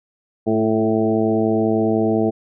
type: harmonic tone with a mistuned harmonic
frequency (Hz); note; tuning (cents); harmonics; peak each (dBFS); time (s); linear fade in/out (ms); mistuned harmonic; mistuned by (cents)
110; A2; 0; 1 / 2 / 3 / 4 / 5 / 6 / 7; -27 / -20 / -20 / -21 / -32 / -24 / -29; 0.46-2.31; 20; 3; +21
effects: none